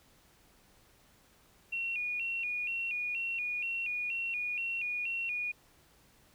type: tone with vibrato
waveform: sine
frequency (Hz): 2585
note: E7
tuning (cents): -34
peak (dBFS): -32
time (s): 1.72-5.52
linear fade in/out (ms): 10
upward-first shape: square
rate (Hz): 2.1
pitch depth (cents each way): 93
effects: pink hiss -64 dBFS RMS until 6.34 s